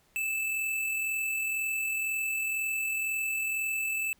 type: tone with amplitude modulation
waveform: square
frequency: 2631 Hz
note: E7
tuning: 4 cents flat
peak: -28 dBFS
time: 0.16-4.13 s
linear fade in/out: 0 ms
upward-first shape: sine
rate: 42 Hz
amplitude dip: 30%
effects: pink hiss -66 dBFS RMS until 4.19 s